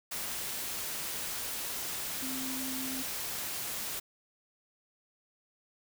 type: tone in noise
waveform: sine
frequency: 261.6 Hz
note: C4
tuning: in tune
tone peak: -38 dBFS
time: 2.22-3.03 s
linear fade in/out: 10 ms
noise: white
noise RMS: -37 dBFS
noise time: 0.11-4 s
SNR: -4 dB
effects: none